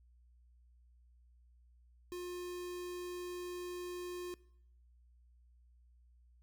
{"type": "tone with notch filter", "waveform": "square", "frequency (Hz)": 356.1, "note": "F4", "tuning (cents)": 34, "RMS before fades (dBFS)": -43, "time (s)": [2.12, 4.34], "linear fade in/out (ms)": 0, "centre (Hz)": 1500, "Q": 1.8, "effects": ["noise-tail reverb RT60 0.7 s tail -21 dB re dry", "added 60 Hz sine -62 dBFS peak until 6.42 s"]}